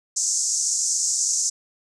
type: band-pass noise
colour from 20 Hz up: pink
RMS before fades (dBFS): -23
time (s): 0.16-1.5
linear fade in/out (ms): 10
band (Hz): 5900 to 7800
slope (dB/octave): 48
effects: none